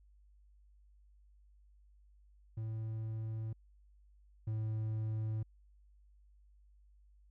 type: tone pair in turn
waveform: triangle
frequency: 110.7 / 109.37 Hz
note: A2 / A2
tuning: +11 / -10 cents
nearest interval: unison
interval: 21 cents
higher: first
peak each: -35 / -32 dBFS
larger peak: second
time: 2.57-3.53 / 4.47-5.43 s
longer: neither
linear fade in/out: 5 ms
effects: added 50 Hz sine -61 dBFS peak until 7.3 s